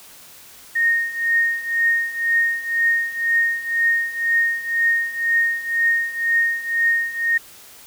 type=tone with tremolo; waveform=sine; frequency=1851 Hz; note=A#6; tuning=13 cents flat; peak=-13 dBFS; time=0.75-7.38 s; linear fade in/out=10 ms; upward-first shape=triangle; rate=2 Hz; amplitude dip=85%; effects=white hiss -44 dBFS RMS until 7.86 s